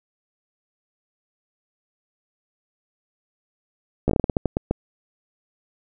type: slowing click train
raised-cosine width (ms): 2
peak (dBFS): -6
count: 12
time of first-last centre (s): 4.08-4.71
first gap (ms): 14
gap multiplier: 1.26
effects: none